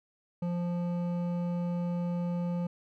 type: tone with hard clipping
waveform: triangle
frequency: 174.61 Hz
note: F3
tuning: in tune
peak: -31 dBFS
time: 0.42-2.67 s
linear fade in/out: 5 ms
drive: 14 dB
effects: none